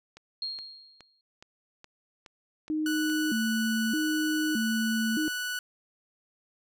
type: click train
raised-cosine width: 0.2 ms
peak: -30 dBFS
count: 8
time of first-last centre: 0.17-3.099 s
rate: 2.39 Hz
type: tone with exponential decay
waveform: sine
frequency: 4249 Hz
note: C8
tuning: 26 cents sharp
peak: -29 dBFS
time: 0.42-1.21 s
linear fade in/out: 2 ms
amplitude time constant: 170 ms
type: tone with vibrato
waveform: sine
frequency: 263.1 Hz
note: C4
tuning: 10 cents sharp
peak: -26 dBFS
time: 2.7-5.28 s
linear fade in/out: 0 ms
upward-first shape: square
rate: 0.81 Hz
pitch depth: 280 cents each way
type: tone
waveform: sawtooth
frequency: 1480 Hz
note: F#6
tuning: in tune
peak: -27 dBFS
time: 2.86-5.59 s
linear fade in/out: 2 ms
effects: none